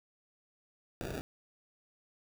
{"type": "noise with sample-and-hold", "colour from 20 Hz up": "blue", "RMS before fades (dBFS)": -40, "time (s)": [1.01, 1.21], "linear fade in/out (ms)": 0, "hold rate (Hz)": 1050, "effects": []}